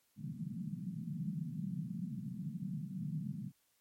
pink band-pass noise, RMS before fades -41 dBFS, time 0.16-3.52 s, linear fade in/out 50 ms, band 140 to 210 Hz, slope 48 dB/octave, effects white hiss -75 dBFS RMS until 3.8 s + MP3 64 kbps

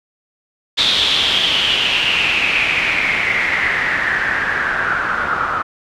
white noise with low-pass filter sweep, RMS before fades -17 dBFS, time 0.77-5.63 s, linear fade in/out 20 ms, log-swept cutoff 3700 to 1300 Hz, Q 6.8, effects none

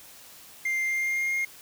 triangle tone with pitch glide, 2101 to 2132 Hz, C7 to C7, +7 to +32 cents, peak -23 dBFS, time 0.65-1.45 s, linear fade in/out 5 ms, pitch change +25 cents, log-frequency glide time 0.87-1.34 s, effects white hiss -49 dBFS RMS until 1.61 s

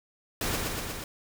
pink noise with echo, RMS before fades -30 dBFS, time 0.41-0.56 s, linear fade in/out 2 ms, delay 120 ms, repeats 4, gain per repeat -2 dB, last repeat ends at 1.04 s, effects none

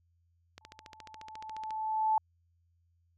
click train, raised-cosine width 0.2 ms, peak -29 dBFS, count 17, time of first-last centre 0.58-1.707 s, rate 14.2 Hz
sine tone with exponential growth, 872 Hz, A5, 16 cents flat, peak -23 dBFS, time 0.61-2.18 s, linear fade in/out 2 ms, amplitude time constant 340 ms
effects added 85 Hz sine -68 dBFS peak until 3.17 s

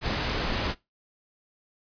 pink noise, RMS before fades -28 dBFS, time 0.01-0.75 s, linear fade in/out 50 ms, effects noise-tail reverb RT60 0.2 s tail -20 dB re dry + resampled to 11025 Hz

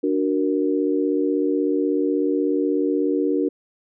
sine chord, D augmented, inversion none, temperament equal, 293.7 / 370 / 466.2 Hz, D4 / F#4 / A#4, 0 / 0 / 0 cents, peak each -21 / -23 / -24 dBFS, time 0.03-3.49 s, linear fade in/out 10 ms, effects none

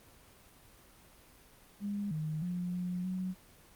sine tone with pitch steps, 203.3 / 155.3 / 177.8 / 179.4 / 185.2 Hz, G#3 / D#3 / F3 / F3 / F#3, -37 / -3 / +31 / +47 / +2 cents, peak -33 dBFS, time 1.8-3.35 s, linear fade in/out 50 ms, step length 310 ms, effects pink hiss -59 dBFS RMS until 3.75 s + Opus 24 kbps

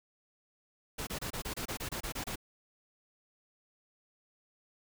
pink noise bursts, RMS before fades -38 dBFS, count 12, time 0.98-2.358 s, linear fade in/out 10 ms, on 91 ms, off 26 ms, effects none

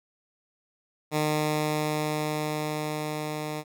10% pulse tone with level ramp, 152.3 Hz, D#3, 37 cents flat, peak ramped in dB -15 to -23 dBFS, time 1.11-3.64 s, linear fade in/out 50 ms, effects none

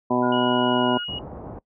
harmonic tone, 124.1 Hz, B2, 9 cents sharp, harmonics 1 / 2 / 3 / 4 / 5 / 6 / 7 / 8, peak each -34 / -22 / -25 / -34 / -26 / -29 / -33 / -26 dBFS, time 0.1-0.98 s, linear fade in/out 10 ms
sine tone, 1432 Hz, F6, 43 cents sharp, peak -30 dBFS, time 0.22-1.05 s, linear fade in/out 20 ms
sine tone with pitch glide, 2912 to 2890 Hz, F#7 to F#7, -28 to -41 cents, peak -29 dBFS, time 0.32-1.19 s, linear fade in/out 5 ms, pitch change -13 cents, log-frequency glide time 0.68-0.97 s
pink low-pass noise, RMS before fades -35 dBFS, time 1.08-1.59 s, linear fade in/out 5 ms, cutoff 910 Hz, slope 24 dB/octave
effects noise-tail reverb RT60 0.1 s tail -22 dB re dry + high-pass 60 Hz 12 dB/octave

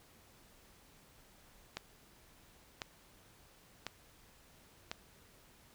click train, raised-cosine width 0.2 ms, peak -21 dBFS, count 4, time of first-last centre 1.77-4.915 s, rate 0.954 Hz, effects pink hiss -63 dBFS RMS until 5.74 s

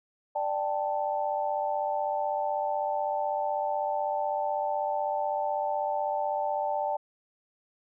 sine chord, D suspended fourth, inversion none, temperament equal with one note detuned, 591.1 / 784 / 880 Hz, D5 / G5 / A5, +11 / 0 / 0 cents, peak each -31 dBFS, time 0.35-6.97 s, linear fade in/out 10 ms, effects none

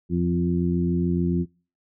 harmonic tone with a mistuned harmonic, 87 Hz, F2, 6 cents flat, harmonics 1 / 2 / 3 / 4, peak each -28 / -22 / -28 / -28 dBFS, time 0.09-1.46 s, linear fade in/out 50 ms, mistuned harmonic 1, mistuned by -37 cents, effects noise-tail reverb RT60 0.4 s tail -26 dB re dry

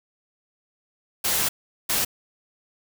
white noise bursts at uneven times, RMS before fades -23 dBFS, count 2, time 1.24-1.49 / 1.89-2.05 s, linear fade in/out 10 ms, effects none

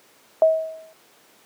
sine tone with exponential decay, 640 Hz, D#5, 49 cents sharp, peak -9 dBFS, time 0.42-0.93 s, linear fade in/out 1 ms, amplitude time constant 110 ms, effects pink hiss -54 dBFS RMS until 1.45 s + high-pass 300 Hz 12 dB/octave

